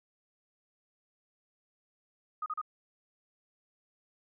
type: tone bursts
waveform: sine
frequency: 1244.5 Hz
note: D#6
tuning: in tune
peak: -32 dBFS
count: 3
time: 2.42-2.615 s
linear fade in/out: 5 ms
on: 41 ms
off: 36 ms
effects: none